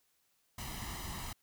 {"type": "noise with comb filter", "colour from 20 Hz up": "pink", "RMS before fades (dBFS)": -42, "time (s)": [0.58, 1.33], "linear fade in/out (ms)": 5, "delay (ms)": 1, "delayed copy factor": 0.65, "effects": ["white hiss -75 dBFS RMS until 1.42 s"]}